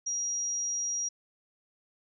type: tone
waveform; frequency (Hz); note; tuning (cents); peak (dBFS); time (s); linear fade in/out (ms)
sine; 5720; F8; +41; -29; 0.06-1.09; 10
effects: none